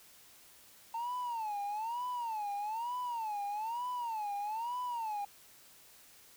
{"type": "tone with vibrato", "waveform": "triangle", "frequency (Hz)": 897, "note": "A5", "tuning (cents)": 33, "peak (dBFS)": -32, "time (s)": [0.94, 5.25], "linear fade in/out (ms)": 5, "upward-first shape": "sine", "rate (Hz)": 1.1, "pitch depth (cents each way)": 180, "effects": ["tanh soft clip ceiling -29 dBFS", "white hiss -59 dBFS RMS until 6.36 s"]}